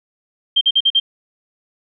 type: tone bursts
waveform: sine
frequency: 3167 Hz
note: G7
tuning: 17 cents sharp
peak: -10 dBFS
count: 5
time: 0.56-1 s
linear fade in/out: 10 ms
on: 52 ms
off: 45 ms
effects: none